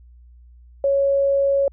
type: tone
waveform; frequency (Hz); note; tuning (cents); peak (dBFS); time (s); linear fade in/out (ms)
sine; 554.4; C#5; 0; -15; 0.84-1.68; 2
effects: added 60 Hz sine -44 dBFS peak until 1.72 s